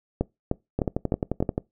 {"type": "two click trains", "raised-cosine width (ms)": 2, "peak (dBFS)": [-9, -11], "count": [5, 10], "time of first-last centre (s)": [[0.21, 1.426], [0.79, 1.579]], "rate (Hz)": [3.29, 11.4], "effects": ["noise-tail reverb RT60 0.2 s tail -23 dB re dry"]}